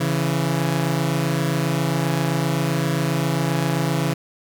sawtooth tone pair together, 138.59 / 166.17 Hz, C#3 / E3, 0 / +14 cents, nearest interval minor third, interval 314 cents, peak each -18 dBFS, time 0-4.14 s, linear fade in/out 10 ms, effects none

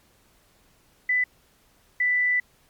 sine tone pair in turn, 1995 / 1983.5 Hz, B6 / B6, +17 / +7 cents, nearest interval unison, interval 10 cents, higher first, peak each -19 dBFS, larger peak neither, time 1.09-1.24 / 2-2.4 s, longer second, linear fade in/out 5 ms, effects pink hiss -61 dBFS RMS until 2.69 s + MP3 96 kbps

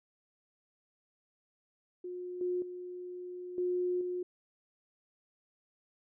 sine tone with level steps, 359.5 Hz, F#4, 50 cents flat, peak -38 / -30 / -40 / -29 / -33 dBFS, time 2.04-4.23 s, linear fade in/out 5 ms, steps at 2.41 / 2.62 / 3.58 / 4.01 s, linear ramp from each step 2 ms, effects none

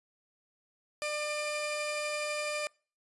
sawtooth tone pair together, 598 / 2404 Hz, D5 / D7, +31 / +40 cents, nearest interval 2 octaves, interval 2409 cents, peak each -30 / -33 dBFS, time 1.02-2.67 s, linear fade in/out 0 ms, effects noise-tail reverb RT60 0.4 s tail -26 dB re dry + resampled to 24000 Hz

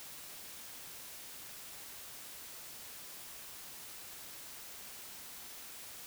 silence, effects white hiss -49 dBFS RMS until 6.06 s

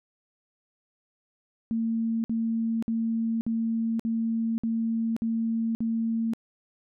sine tone bursts, 226.9 Hz, A#3, 47 cents flat, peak -24 dBFS, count 8, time 1.71-6.335 s, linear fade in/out 0 ms, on 530 ms, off 55 ms, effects none

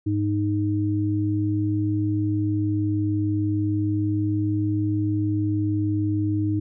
sine tone pair together, 103.45 / 310 Hz, G#2 / D#4, -6 / -6 cents, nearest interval octave + perfect fifth, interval 1900 cents, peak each -23 dBFS, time 0.06-6.6 s, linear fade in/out 10 ms, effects none

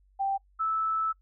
sine tone pair in turn, 784 / 1311.3 Hz, G5 / E6, 0 / -9 cents, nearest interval major sixth, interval 891 cents, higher second, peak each -25 dBFS, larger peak neither, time 0.19-0.38 / 0.59-1.13 s, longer second, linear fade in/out 20 ms, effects noise-tail reverb RT60 0.1 s tail -23 dB re dry + added 48 Hz sine -60 dBFS peak until 1.21 s

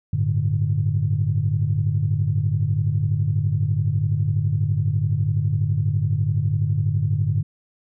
sine chord, G suspended second, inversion none, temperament equal, 98 / 110 / 146.83 Hz, G2 / A2 / D3, 0 / 0 / 0 cents, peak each -22 dBFS, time 0.13-7.43 s, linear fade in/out 5 ms, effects tanh soft clip ceiling -9 dBFS

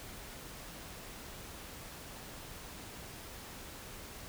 silence, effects pink hiss -48 dBFS RMS until 4.28 s

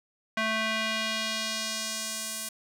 square tone with band-pass filter sweep, 220 Hz, A3, in tune, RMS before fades -31 dBFS, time 0.37-2.49 s, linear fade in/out 5 ms, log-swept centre 1900 to 10000 Hz, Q 1.1, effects none

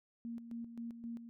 sine tone with tremolo, 233.1 Hz, A#3, in tune, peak -40 dBFS, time 0.25-1.29 s, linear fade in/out 0 ms, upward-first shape square, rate 3.8 Hz, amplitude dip 60%, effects none

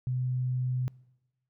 sine tone, 126.8 Hz, B2, 46 cents sharp, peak -27 dBFS, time 0.07-0.88 s, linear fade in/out 0 ms, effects noise-tail reverb RT60 1.0 s tail -24 dB re dry

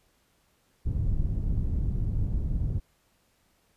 pink low-pass noise, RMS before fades -27 dBFS, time 0.85-2.8 s, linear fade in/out 20 ms, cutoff 120 Hz, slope 12 dB/octave, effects pink hiss -68 dBFS RMS until 3.76 s + resampled to 32000 Hz

